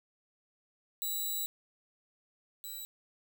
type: tone pair in turn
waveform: 5% pulse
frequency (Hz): 3916 / 3938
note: B7 / B7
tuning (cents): -15 / -6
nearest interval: unison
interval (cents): 9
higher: second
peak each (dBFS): -25 / -33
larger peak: first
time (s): 1.02-1.46 / 2.64-2.85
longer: first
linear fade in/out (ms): 0
effects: 10-bit